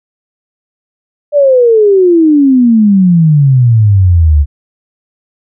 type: exponential sweep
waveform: sine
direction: down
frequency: 597 to 69.9 Hz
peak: -3 dBFS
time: 1.32-4.46 s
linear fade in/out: 50 ms
effects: none